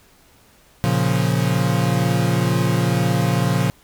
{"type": "chord", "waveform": "40% pulse", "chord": "Bb minor", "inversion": "none", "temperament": "equal", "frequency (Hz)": [116.54, 138.59, 174.61], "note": ["Bb2", "Db3", "F3"], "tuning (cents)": [0, 0, 0], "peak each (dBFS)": -20, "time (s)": [0.84, 3.7], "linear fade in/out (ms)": 0, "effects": ["pink hiss -53 dBFS RMS until 3.83 s"]}